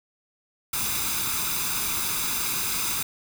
white noise with comb filter, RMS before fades -27 dBFS, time 0.73-3.03 s, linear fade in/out 5 ms, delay 0.81 ms, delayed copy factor +0.65, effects none

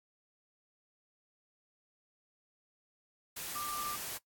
sine tone in noise, 1186 Hz, D6, 17 cents sharp, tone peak -37 dBFS, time 3.55-3.96 s, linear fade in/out 10 ms, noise white, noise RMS -41 dBFS, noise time 3.36-4.18 s, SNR +1 dB, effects noise-tail reverb RT60 0.1 s tail -19 dB re dry + AAC 64 kbps

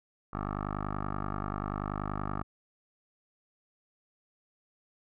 10% pulse tone with low-pass filter, 50.4 Hz, G1, 49 cents sharp, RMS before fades -35 dBFS, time 0.33-2.43 s, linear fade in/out 5 ms, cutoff 1200 Hz, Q 4.7, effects none

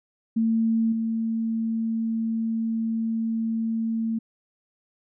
sine tone with level steps, 225.4 Hz, A3, 42 cents sharp, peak -19 / -23 dBFS, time 0.36-4.19 s, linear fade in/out 10 ms, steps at 0.92 s, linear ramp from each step 5 ms, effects none

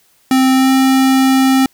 square tone with pitch glide, 261.6 to 264.5 Hz, C4 to C4, 0 to +19 cents, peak -9 dBFS, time 0.31-1.66 s, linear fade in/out 2 ms, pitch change +19 cents, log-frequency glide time 0.53-0.71 s, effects white hiss -54 dBFS RMS until 1.73 s

